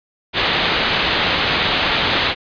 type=low-pass noise; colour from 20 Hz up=white; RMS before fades=-18 dBFS; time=0.33-2.35 s; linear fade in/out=50 ms; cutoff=4100 Hz; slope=48 dB/octave; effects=resampled to 11025 Hz